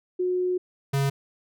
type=tone pair in turn; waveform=sine / square; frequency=363.5 / 138.26 Hz; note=F#4 / C#3; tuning=-31 / -4 cents; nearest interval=octave + perfect fourth; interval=1673 cents; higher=first; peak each=-22 dBFS; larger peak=neither; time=0.19-0.58 / 0.93-1.1 s; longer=first; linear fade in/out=10 ms; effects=none